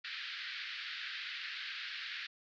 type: band-pass noise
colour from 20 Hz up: pink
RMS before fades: -43 dBFS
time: 0.04-2.27 s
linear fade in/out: 10 ms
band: 1500 to 4500 Hz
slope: 48 dB/octave
effects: none